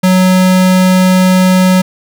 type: tone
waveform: square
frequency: 185 Hz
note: F#3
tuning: in tune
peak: -6 dBFS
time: 0.03-1.82 s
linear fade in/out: 10 ms
effects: none